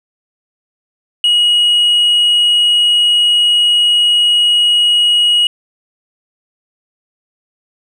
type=tone; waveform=sine; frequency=2900 Hz; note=F#7; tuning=35 cents flat; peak=-5 dBFS; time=1.24-5.47 s; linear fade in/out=2 ms; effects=tanh soft clip ceiling -7 dBFS